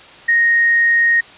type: tone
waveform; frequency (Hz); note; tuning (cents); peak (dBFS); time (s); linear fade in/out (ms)
sine; 1864.7; A#6; 0; -10; 0.28-1.21; 10
effects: white hiss -40 dBFS RMS until 1.37 s + resampled to 8000 Hz